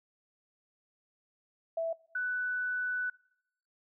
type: tone pair in turn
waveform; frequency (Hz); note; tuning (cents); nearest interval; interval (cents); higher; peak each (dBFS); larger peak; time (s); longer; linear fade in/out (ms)
sine; 659 / 1490.6; E5 / F#6; -1 / +12; octave + major second; 1413; second; -29 / -30; first; 1.77-1.93 / 2.15-3.1; second; 5
effects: noise-tail reverb RT60 0.7 s tail -22 dB re dry